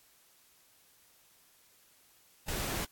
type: noise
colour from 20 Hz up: pink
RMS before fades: -35 dBFS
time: 2.48-2.85 s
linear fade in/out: 5 ms
effects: white hiss -64 dBFS RMS until 2.91 s + AAC 64 kbps